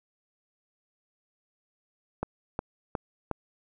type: click train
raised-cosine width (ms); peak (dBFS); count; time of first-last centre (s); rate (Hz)
1; -15; 4; 2.23-3.313; 2.77
effects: none